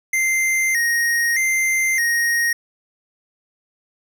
square tone with vibrato, 1975.5 Hz, B6, in tune, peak -17 dBFS, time 0.13-2.53 s, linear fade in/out 5 ms, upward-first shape square, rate 0.81 Hz, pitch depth 94 cents each way, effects none

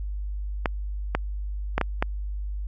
clicks, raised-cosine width 0.5 ms, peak -7 dBFS, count 5, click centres 0.658 / 1.15 / 1.78 / 1.813 / 2.025 s, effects added 50 Hz sine -28 dBFS peak until 2.67 s

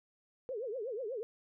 sine tone with vibrato, 470.7 Hz, A#4, 17 cents sharp, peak -36 dBFS, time 0.49-1.23 s, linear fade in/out 0 ms, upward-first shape triangle, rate 8.2 Hz, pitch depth 300 cents each way, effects none

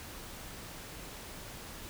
silence, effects pink hiss -46 dBFS RMS until 1.89 s

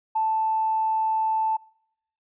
triangle tone with tanh clipping, 880 Hz, A5, in tune, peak -20 dBFS, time 0.15-1.57 s, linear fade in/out 10 ms, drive 2 dB, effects noise-tail reverb RT60 0.7 s tail -25 dB re dry + resampled to 8000 Hz

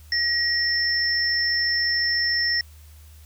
sine tone pair together, 1897 / 5357 Hz, A#6 / E8, +30 / +27 cents, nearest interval octave + tritone, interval 1797 cents, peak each -23 / -22 dBFS, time 0.12-2.61 s, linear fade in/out 2 ms, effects added 76 Hz sine -44 dBFS peak until 3.25 s + white hiss -55 dBFS RMS until 3.25 s

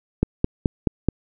click train, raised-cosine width 3 ms, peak -4 dBFS, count 5, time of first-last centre 0.23-1.087 s, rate 4.67 Hz, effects none

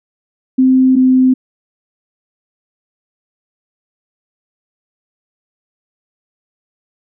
sine tone pair in turn, 259.7 / 257.9 Hz, C4 / C4, -13 / -25 cents, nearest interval unison, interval 12 cents, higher first, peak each -6 dBFS, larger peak neither, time 0.58-0.96 / 0.96-1.34 s, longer neither, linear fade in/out 10 ms, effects none

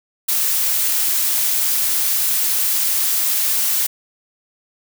blue noise, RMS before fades -18 dBFS, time 0.28-3.87 s, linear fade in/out 10 ms, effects none

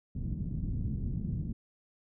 white low-pass noise, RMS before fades -34 dBFS, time 0.15-1.53 s, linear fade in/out 10 ms, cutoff 190 Hz, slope 24 dB/octave, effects none

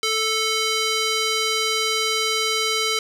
square tone with band-pass filter, 440 Hz, A4, in tune, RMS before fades -22 dBFS, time 0.03-2.99 s, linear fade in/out 2 ms, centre 4100 Hz, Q 1, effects none

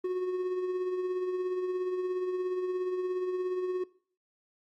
triangle tone with tremolo, 366.2 Hz, F#4, 18 cents flat, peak -25 dBFS, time 0.04-3.84 s, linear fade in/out 5 ms, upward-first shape triangle, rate 17 Hz, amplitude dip 45%, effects noise-tail reverb RT60 0.5 s tail -21 dB re dry + Opus 32 kbps

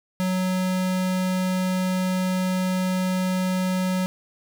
square tone, 185 Hz, F#3, in tune, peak -22 dBFS, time 0.2-4.06 s, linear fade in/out 0 ms, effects none

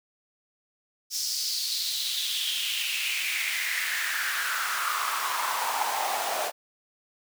pink noise with high-pass filter sweep, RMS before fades -29 dBFS, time 1.1-6.52 s, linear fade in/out 50 ms, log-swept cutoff 5500 to 660 Hz, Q 4.5, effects none

